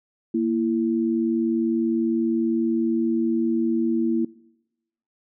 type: tone pair together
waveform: sine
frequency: 232.6 / 332.5 Hz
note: A#3 / E4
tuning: -4 / +15 cents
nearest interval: tritone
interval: 619 cents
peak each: -22 dBFS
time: 0.34-4.25 s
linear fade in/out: 5 ms
effects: noise-tail reverb RT60 0.9 s tail -22 dB re dry